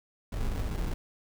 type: noise with sample-and-hold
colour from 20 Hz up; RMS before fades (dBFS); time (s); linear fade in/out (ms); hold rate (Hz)
brown; -31; 0.32-0.94; 5; 1225
effects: none